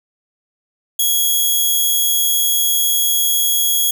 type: tone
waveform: 5% pulse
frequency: 3322 Hz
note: G#7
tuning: in tune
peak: -5 dBFS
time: 0.99-3.91 s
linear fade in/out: 5 ms
effects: none